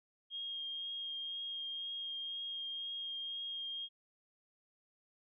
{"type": "tone with vibrato", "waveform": "sine", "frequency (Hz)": 3238, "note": "G#7", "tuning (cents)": -45, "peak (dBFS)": -39, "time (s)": [0.3, 3.89], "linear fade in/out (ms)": 50, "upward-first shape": "triangle", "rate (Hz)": 2, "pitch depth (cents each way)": 14, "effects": []}